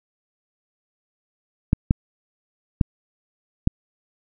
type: clicks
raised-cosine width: 5 ms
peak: -3 dBFS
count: 4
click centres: 1.731 / 1.909 / 2.812 / 3.674 s
effects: none

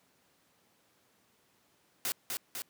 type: noise with echo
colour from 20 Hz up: white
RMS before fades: -33 dBFS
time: 2.05-2.12 s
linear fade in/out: 0 ms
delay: 250 ms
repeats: 2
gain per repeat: -3 dB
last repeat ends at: 2.62 s
effects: pink hiss -69 dBFS RMS until 2.69 s + high-pass 150 Hz 12 dB/octave

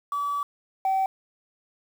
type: tone pair in turn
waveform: sine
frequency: 1147 / 767.7 Hz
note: D6 / G5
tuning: -41 / -36 cents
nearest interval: perfect fifth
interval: 695 cents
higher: first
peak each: -24 / -19 dBFS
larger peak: second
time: 0.12-0.43 / 0.85-1.06 s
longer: first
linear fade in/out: 2 ms
effects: tanh soft clip ceiling -18 dBFS + 8-bit

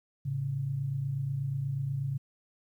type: tone pair together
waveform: sine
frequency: 110.1 / 138.37 Hz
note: A2 / C#3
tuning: +2 / -3 cents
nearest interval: major third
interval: 395 cents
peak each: -37 / -30 dBFS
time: 0.25-2.18 s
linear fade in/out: 10 ms
effects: 11-bit

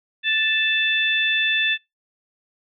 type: harmonic tone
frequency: 880 Hz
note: A5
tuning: in tune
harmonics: 2 / 3 / 4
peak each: -22 / -22 / -22 dBFS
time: 0.23-1.78 s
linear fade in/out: 50 ms
effects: noise-tail reverb RT60 0.2 s tail -25 dB re dry

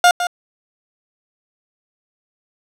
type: tone with echo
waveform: 30% pulse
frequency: 709 Hz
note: F5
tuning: 26 cents sharp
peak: -5 dBFS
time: 0.04-0.11 s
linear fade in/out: 2 ms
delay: 160 ms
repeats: 1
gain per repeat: -10 dB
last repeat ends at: 0.27 s
effects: low-pass 11000 Hz 12 dB/octave

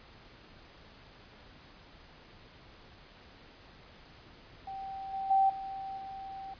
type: tone with level steps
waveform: sine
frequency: 776 Hz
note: G5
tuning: 18 cents flat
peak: -38 / -33 / -22 / -37 / -40 dBFS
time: 4.67-6.54 s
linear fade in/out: 5 ms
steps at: 5.13 / 5.3 / 5.49 / 5.97 s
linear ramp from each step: 10 ms
effects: pink hiss -55 dBFS RMS until 6.59 s + resampled to 11025 Hz

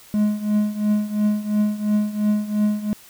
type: tone with tremolo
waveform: triangle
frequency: 210 Hz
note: G#3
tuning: 19 cents sharp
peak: -12 dBFS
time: 0.14-2.93 s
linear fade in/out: 0 ms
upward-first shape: triangle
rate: 2.9 Hz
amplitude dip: 85%
effects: white hiss -47 dBFS RMS until 3.09 s

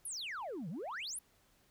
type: exponential two-way sweep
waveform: sine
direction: down then up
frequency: 11690 to 145.5 to 11690 Hz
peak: -37 dBFS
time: 0.05-1.19 s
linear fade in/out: 5 ms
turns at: 0.69 s
effects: tanh soft clip ceiling -38 dBFS + pink hiss -70 dBFS RMS until 1.7 s

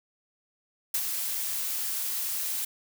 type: noise with ADSR envelope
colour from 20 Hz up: blue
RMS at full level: -26 dBFS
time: 0.94-2.65 s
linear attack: 5 ms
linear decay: 58 ms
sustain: -5 dB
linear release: 6 ms
effects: none

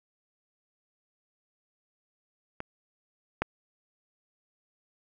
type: clicks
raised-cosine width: 0.5 ms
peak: -20 / -11 dBFS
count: 2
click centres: 2.604 / 3.42 s
effects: none

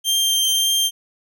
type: tone with vibrato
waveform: sawtooth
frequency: 3163 Hz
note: G7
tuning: 15 cents sharp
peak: -13 dBFS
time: 0.04-0.91 s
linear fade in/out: 50 ms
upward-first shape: triangle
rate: 1.8 Hz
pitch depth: 11 cents each way
effects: none

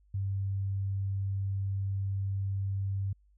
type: tone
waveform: sine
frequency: 97.8 Hz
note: G2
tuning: 4 cents flat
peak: -29 dBFS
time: 0.14-3.13 s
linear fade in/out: 5 ms
effects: added 50 Hz sine -61 dBFS peak until 3.37 s

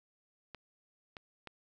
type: clicks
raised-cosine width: 0.3 ms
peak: -29 dBFS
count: 3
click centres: 0.547 / 1.168 / 1.473 s
effects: none

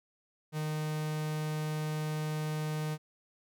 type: tone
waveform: 45% pulse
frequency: 153.9 Hz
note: D#3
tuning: 19 cents flat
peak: -32 dBFS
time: 0.52-2.98 s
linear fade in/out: 50 ms
effects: none

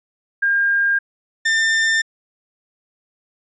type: tone pair in turn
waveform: sine / 40% pulse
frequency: 1609 / 1796 Hz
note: G6 / A6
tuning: +45 / +35 cents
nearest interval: major second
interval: 190 cents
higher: second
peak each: -14 dBFS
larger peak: neither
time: 0.42-0.99 / 1.45-2.02 s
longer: neither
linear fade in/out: 10 ms
effects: resampled to 16000 Hz

